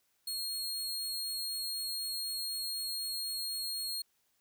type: tone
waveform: sawtooth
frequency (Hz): 4276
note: C8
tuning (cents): +37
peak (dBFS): -32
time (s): 0.27-4.02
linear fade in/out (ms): 5
effects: white hiss -75 dBFS RMS until 4.4 s